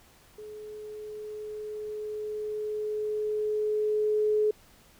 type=tone with level ramp; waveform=sine; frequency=425.3 Hz; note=G#4; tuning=41 cents sharp; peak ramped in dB=-40 to -21 dBFS; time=0.38-4.51 s; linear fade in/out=5 ms; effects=pink hiss -58 dBFS RMS until 4.99 s